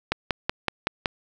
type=click train; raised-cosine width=0.3 ms; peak=-6 dBFS; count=6; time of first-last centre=0.12-1.058 s; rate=5.33 Hz; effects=none